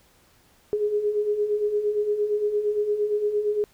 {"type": "beating tone pair", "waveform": "sine", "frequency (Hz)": [410.6, 419.3], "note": ["G#4", "G#4"], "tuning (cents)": [-20, 17], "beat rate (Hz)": 8.7, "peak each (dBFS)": [-29, -22], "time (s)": [0.73, 3.64], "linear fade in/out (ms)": 0, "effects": ["pink hiss -59 dBFS RMS until 3.73 s"]}